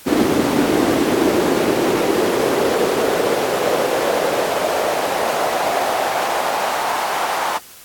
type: noise with high-pass filter sweep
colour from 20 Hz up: brown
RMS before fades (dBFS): -18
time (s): 0.06-7.59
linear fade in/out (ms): 20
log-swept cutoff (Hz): 280 to 890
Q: 2.8
effects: white hiss -41 dBFS RMS until 7.84 s + AAC 64 kbps